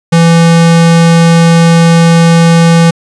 square tone, 167.1 Hz, E3, 24 cents sharp, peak -3 dBFS, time 0.12-2.91 s, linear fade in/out 10 ms, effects resampled to 22050 Hz

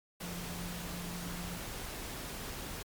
sine tone in noise, 174.61 Hz, F3, in tune, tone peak -42 dBFS, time 0.22-1.58 s, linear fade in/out 10 ms, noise pink, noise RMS -42 dBFS, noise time 0.2-2.83 s, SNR -3 dB, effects MP3 96 kbps

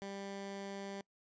15% pulse tone, 197.6 Hz, G3, 14 cents sharp, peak -36 dBFS, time 0.02-1.01 s, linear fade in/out 0 ms, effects noise-tail reverb RT60 0.1 s tail -24 dB re dry + resampled to 16000 Hz

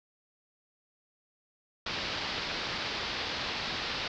white low-pass noise, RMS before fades -35 dBFS, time 1.86-4.08 s, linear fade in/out 5 ms, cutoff 4900 Hz, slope 48 dB/octave, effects none

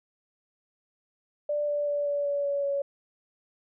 sine tone with pitch steps, 589 / 584.3 / 579.6 / 574.9 / 570.3 / 565.7 / 561.1 Hz, D5 / D5 / D5 / D5 / C#5 / C#5 / C#5, +5 / -9 / -23 / -37 / +49 / +35 / +21 cents, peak -25 dBFS, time 1.49-2.82 s, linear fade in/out 5 ms, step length 190 ms, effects none

